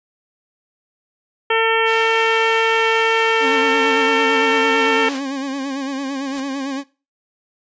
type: harmonic tone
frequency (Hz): 450.5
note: A4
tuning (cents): +41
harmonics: 1 / 2 / 3 / 4 / 5 / 6 / 7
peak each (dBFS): -17 / -20 / -22 / -23 / -24 / -25 / -25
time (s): 1.5-5.09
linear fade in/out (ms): 5
type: band-pass noise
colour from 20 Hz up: white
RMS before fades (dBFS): -33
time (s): 1.85-5.21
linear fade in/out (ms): 50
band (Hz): 390 to 4700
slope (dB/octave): 12
type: tone with vibrato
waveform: 40% pulse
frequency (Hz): 272.7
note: C#4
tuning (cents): -28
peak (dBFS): -21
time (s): 3.4-6.84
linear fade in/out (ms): 50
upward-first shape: sine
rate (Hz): 8.9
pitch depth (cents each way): 63
type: noise with exponential growth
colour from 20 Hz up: white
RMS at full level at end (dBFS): -31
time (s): 6.09-6.4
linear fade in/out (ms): 2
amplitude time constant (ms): 66
effects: noise-tail reverb RT60 0.3 s tail -19 dB re dry + resampled to 16000 Hz